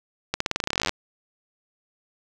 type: accelerating click train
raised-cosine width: 0.2 ms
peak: -6 dBFS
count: 20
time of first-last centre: 0.34-0.894 s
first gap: 64 ms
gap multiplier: 0.9
effects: none